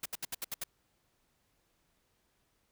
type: noise bursts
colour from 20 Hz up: white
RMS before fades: -37 dBFS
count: 7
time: 0.03-0.639 s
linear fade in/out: 5 ms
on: 27 ms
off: 70 ms
effects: pink hiss -75 dBFS RMS until 2.71 s